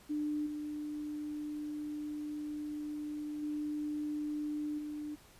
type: tone with level steps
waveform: sine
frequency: 298.8 Hz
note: D4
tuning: 30 cents sharp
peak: -32 / -37 / -34 / -38 dBFS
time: 0.09-5.16 s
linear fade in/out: 20 ms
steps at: 0.46 / 3.42 / 4.78 s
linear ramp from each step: 10 ms
effects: pink hiss -60 dBFS RMS until 5.39 s + resampled to 32000 Hz